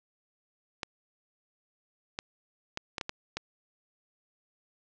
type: clicks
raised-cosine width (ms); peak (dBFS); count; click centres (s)
0.2; -16; 7; 0.832 / 2.189 / 2.774 / 2.982 / 3.012 / 3.094 / 3.37
effects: resampled to 16000 Hz + 8-bit